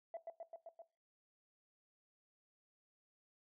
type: tone with echo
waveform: sine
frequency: 665 Hz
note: E5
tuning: 15 cents sharp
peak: -40 dBFS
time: 0.14-0.17 s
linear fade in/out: 2 ms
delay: 130 ms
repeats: 5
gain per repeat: -2 dB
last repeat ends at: 0.82 s
effects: noise-tail reverb RT60 0.3 s tail -19 dB re dry + tanh soft clip ceiling -39 dBFS